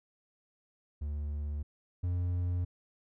triangle tone pair in turn, 73.6 / 88.82 Hz, D2 / F2, +4 / +30 cents, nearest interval minor third, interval 326 cents, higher second, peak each -31 / -27 dBFS, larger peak second, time 1.01-1.63 / 2.03-2.65 s, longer neither, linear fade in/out 10 ms, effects none

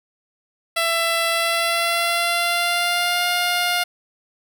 10% pulse tone with pitch glide, 668 to 707.7 Hz, E5 to F5, +23 to +23 cents, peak -10 dBFS, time 0.76-3.84 s, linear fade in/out 10 ms, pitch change +100 cents, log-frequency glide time 1.3-3.27 s, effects none

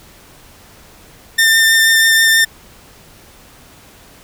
sawtooth tone with vibrato, 1800 Hz, A6, 39 cents sharp, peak -5 dBFS, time 1.38-2.45 s, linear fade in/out 10 ms, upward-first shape sine, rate 6.2 Hz, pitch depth 10 cents each way, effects pink hiss -43 dBFS RMS until 4.23 s

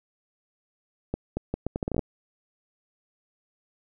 accelerating click train, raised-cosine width 2 ms, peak -14 dBFS, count 12, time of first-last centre 1.14-1.992 s, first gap 230 ms, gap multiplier 0.74, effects none

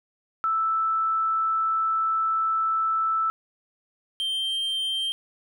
sine / triangle tone pair in turn, 1318.5 / 3151 Hz, E6 / G7, 0 / +8 cents, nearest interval octave + minor third, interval 1508 cents, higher second, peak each -21 / -23 dBFS, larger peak first, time 0.44-3.3 / 4.2-5.12 s, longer first, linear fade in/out 0 ms, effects none

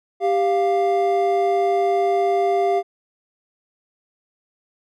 triangle tone pair together, 394.4 / 698.5 Hz, G4 / F5, +11 / 0 cents, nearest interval minor seventh, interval 989 cents, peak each -17 dBFS, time 0.2-2.83 s, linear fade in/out 50 ms, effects none

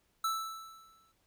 square tone with exponential decay, 1318.5 Hz, E6, in tune, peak -29 dBFS, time 0.24-1.12 s, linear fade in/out 5 ms, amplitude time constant 190 ms, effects pink hiss -74 dBFS RMS until 1.26 s

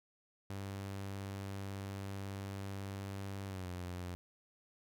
sawtooth tone with pitch glide, 98.2 to 89.53 Hz, G2 to F2, +4 to +44 cents, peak -37 dBFS, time 0.5-4.15 s, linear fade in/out 0 ms, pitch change -160 cents, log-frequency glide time 3.47-3.69 s, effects none

